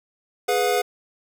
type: tone cluster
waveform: square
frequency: 416.9 / 494.8 / 718 Hz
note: G#4 / B4 / F5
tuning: +7 / +3 / +48 cents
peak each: -24 dBFS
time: 0.48-0.82 s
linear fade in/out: 10 ms
effects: none